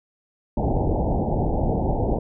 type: low-pass noise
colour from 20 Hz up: pink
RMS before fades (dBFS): -22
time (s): 0.57-2.19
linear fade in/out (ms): 5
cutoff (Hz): 880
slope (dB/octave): 96
effects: none